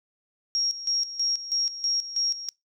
sine tone with tremolo, 5588 Hz, F8, in tune, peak -22 dBFS, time 0.55-2.49 s, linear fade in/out 0 ms, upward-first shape square, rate 3.1 Hz, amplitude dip 75%, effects noise-tail reverb RT60 0.2 s tail -26 dB re dry

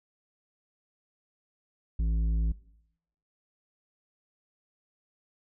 sine tone with tanh clipping, 55 Hz, A1, in tune, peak -26 dBFS, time 1.99-2.52 s, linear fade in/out 5 ms, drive 9 dB, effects noise-tail reverb RT60 0.8 s tail -20 dB re dry

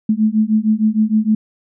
sine beating tone pair, 213.2 / 219.7 Hz, G#3 / A3, +46 / -2 cents, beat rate 6.5 Hz, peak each -15 dBFS, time 0.09-1.35 s, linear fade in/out 5 ms, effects none

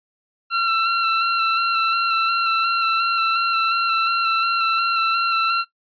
sawtooth tone with vibrato, 1352 Hz, E6, 43 cents sharp, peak -13 dBFS, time 0.5-5.65 s, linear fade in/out 50 ms, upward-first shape square, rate 2.8 Hz, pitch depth 18 cents each way, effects noise-tail reverb RT60 0.1 s tail -18 dB re dry + resampled to 11025 Hz

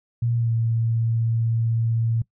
sine tone with pitch glide, 117.9 to 114.48 Hz, A#2 to A#2, +20 to -31 cents, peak -19 dBFS, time 0.22-2.22 s, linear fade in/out 5 ms, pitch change -51 cents, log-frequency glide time 0.36-0.52 s, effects noise-tail reverb RT60 0.1 s tail -21 dB re dry

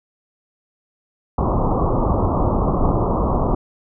pink low-pass noise, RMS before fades -18 dBFS, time 1.38-3.55 s, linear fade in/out 5 ms, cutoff 1200 Hz, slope 96 dB/octave, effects none

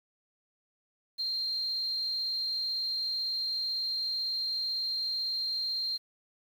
sine tone with amplitude modulation, 4186 Hz, C8, in tune, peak -28 dBFS, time 1.18-5.98 s, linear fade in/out 20 ms, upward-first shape sine, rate 258 Hz, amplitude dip 35%, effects 9-bit

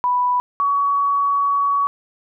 sine tone pair in turn, 987.8 / 1127.6 Hz, B5 / C#6, 0 / +29 cents, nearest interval major second, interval 229 cents, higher second, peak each -15 dBFS, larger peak neither, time 0.04-0.4 / 0.6-1.87 s, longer second, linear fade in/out 0 ms, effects none

